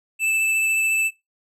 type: tone with vibrato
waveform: square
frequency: 2637 Hz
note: E7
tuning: in tune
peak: -19 dBFS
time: 0.19-1.11 s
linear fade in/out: 50 ms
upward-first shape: sine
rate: 14 Hz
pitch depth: 8 cents each way
effects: noise-tail reverb RT60 0.2 s tail -19 dB re dry + low-pass 12000 Hz 12 dB/octave